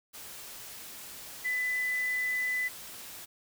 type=tone in noise; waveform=sine; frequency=2000 Hz; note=B6; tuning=21 cents sharp; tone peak=-28 dBFS; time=1.44-2.69 s; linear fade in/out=20 ms; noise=white; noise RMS=-45 dBFS; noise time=0.13-3.26 s; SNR=+14 dB; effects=none